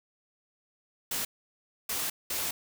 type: noise bursts at uneven times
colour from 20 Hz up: white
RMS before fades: -32 dBFS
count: 3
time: 1.11-1.25 / 1.89-2.1 / 2.3-2.51 s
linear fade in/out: 5 ms
effects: none